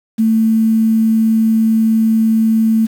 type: tone with quantisation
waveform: sine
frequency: 222.3 Hz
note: A3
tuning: 18 cents sharp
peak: -9 dBFS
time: 0.18-2.87 s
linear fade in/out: 20 ms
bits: 6
effects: none

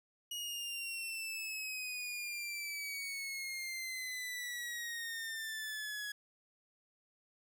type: exponential sweep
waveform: sawtooth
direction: down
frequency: 2900 to 1671 Hz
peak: -36 dBFS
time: 0.31-6.12 s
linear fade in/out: 5 ms
effects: none

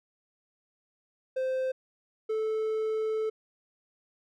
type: tone pair in turn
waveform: triangle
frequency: 520 / 437.3 Hz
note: C5 / A4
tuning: -11 / -11 cents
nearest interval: minor third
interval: 300 cents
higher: first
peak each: -25 dBFS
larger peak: neither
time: 1.36-1.72 / 2.29-3.3 s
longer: second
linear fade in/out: 10 ms
effects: none

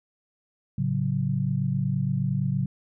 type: chord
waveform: sine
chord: F# minor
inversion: first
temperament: equal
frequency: 110 / 138.59 / 185 Hz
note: A2 / C#3 / F#3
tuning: 0 / 0 / 0 cents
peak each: -30 / -25 / -28 dBFS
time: 0.78-2.66 s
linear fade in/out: 5 ms
effects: none

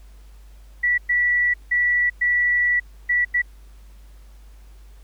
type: tone bursts at uneven times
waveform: sine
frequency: 1952 Hz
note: B6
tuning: 21 cents flat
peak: -16 dBFS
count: 6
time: 0.83-0.98 / 1.09-1.54 / 1.71-2.1 / 2.21-2.8 / 3.09-3.25 / 3.34-3.42 s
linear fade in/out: 10 ms
effects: added 50 Hz sine -42 dBFS peak until 5.03 s + pink hiss -58 dBFS RMS until 5.03 s

